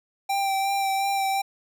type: tone with vibrato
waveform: square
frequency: 784 Hz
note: G5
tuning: in tune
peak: -23 dBFS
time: 0.29-1.42 s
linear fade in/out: 10 ms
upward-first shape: sine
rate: 2.8 Hz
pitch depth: 19 cents each way
effects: none